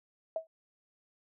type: tone with exponential decay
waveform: sine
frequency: 646 Hz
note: E5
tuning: 35 cents flat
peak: -27 dBFS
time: 0.36-0.47 s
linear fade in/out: 2 ms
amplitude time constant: 23 ms
effects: none